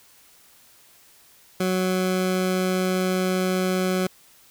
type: tone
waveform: 20% pulse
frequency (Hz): 185.1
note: F#3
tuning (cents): +1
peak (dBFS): -16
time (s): 1.6-4.07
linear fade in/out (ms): 5
effects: white hiss -54 dBFS RMS until 4.5 s